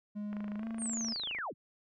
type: tone with pitch glide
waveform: triangle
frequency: 207.7 to 225.2 Hz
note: G#3 to A3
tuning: 0 to +40 cents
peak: -34 dBFS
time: 0.15-1.14 s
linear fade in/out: 20 ms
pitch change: +140 cents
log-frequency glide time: 0.57-0.65 s
type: click train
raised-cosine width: 0.5 ms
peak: -32 dBFS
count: 29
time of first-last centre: 0.33-1.387 s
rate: 26.5 Hz
type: linear sweep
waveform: sine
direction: down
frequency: 9100 to 51.91 Hz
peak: -35 dBFS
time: 0.78-1.54 s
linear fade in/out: 50 ms
effects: none